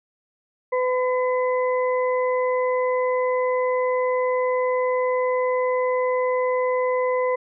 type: harmonic tone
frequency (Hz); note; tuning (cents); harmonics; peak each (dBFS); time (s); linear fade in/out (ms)
505; B4; +39; 1 / 2 / 4; -20 / -26 / -32; 0.72-7.36; 10
effects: none